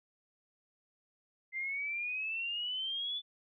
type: exponential sweep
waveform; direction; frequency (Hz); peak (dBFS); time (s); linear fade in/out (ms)
sine; up; 2070 to 3495; -34; 1.52-3.22; 50
effects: none